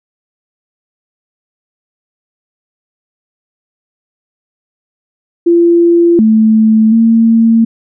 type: tone with pitch steps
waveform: sine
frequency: 341.8 / 219.4 / 227.3 Hz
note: F4 / A3 / A#3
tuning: -37 / -5 / -43 cents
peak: -4 dBFS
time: 5.46-7.65 s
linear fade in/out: 10 ms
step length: 730 ms
effects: none